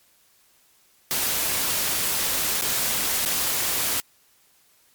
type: noise with dropouts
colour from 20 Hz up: white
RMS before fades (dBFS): -24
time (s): 1.11-4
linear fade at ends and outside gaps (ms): 0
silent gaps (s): 2.612-2.621 / 3.251-3.259
effects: white hiss -60 dBFS RMS until 4.94 s + MP3 96 kbps